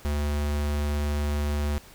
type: tone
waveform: square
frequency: 73.42 Hz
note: D2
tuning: in tune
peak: -25 dBFS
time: 0.05-1.78 s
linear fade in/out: 0 ms
effects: pink hiss -50 dBFS RMS until 1.94 s